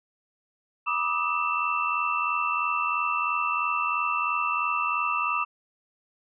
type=tone cluster; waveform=sine; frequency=970 / 1187 / 1270 / 2676 Hz; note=B5 / D6 / D#6 / E7; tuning=-31 / +18 / +35 / +25 cents; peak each=-33 / -27 / -30 / -29 dBFS; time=0.86-5.45 s; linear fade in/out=20 ms; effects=none